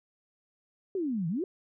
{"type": "exponential two-way sweep", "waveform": "sine", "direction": "down then up", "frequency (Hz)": [403.2, 155.56, 403.2], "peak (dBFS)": -28, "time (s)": [0.95, 1.44], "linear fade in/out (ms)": 2, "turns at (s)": 1.28, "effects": []}